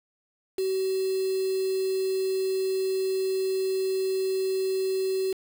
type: tone with quantisation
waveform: sine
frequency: 380 Hz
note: F#4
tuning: 46 cents sharp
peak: -24 dBFS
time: 0.58-5.33 s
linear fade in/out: 5 ms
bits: 6
effects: none